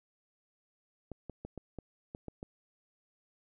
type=clicks; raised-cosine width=2 ms; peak=-28 dBFS; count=8; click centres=1.117 / 1.297 / 1.45 / 1.577 / 1.787 / 2.149 / 2.283 / 2.429 s; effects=none